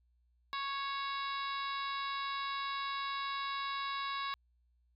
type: harmonic tone with a mistuned harmonic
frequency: 553 Hz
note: C#5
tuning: 4 cents flat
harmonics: 2 / 3 / 4 / 5 / 6 / 7 / 8 / 9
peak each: -37 / -45 / -46 / -49 / -51 / -44 / -54 / -53 dBFS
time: 0.53-4.34 s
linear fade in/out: 0 ms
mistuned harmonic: 6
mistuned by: +52 cents
effects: added 60 Hz sine -69 dBFS peak until 4.95 s